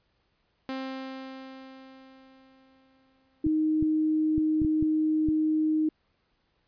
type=tone with exponential decay; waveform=sawtooth; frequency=264.4 Hz; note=C4; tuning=18 cents sharp; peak=-27 dBFS; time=0.69-3.64 s; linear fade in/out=0 ms; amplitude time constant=640 ms
type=tone; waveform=sine; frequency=311.1 Hz; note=D#4; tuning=in tune; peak=-22 dBFS; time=3.44-5.89 s; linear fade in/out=5 ms
type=clicks; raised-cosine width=5 ms; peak=-20 dBFS; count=7; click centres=3.466 / 3.826 / 4.38 / 4.618 / 4.648 / 4.826 / 5.287 s
effects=pink hiss -72 dBFS RMS until 6.67 s + resampled to 11025 Hz